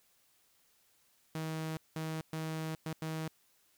sawtooth tone bursts at uneven times, 158.8 Hz, D#3, 36 cents sharp, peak -32 dBFS, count 5, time 1.35-1.77 / 1.96-2.21 / 2.33-2.75 / 2.86-2.93 / 3.02-3.28 s, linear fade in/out 2 ms, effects white hiss -70 dBFS RMS until 3.77 s

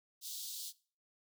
pink high-pass noise, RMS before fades -44 dBFS, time 0.21-0.73 s, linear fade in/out 50 ms, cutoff 3500 Hz, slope 48 dB/octave, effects noise-tail reverb RT60 0.4 s tail -20 dB re dry

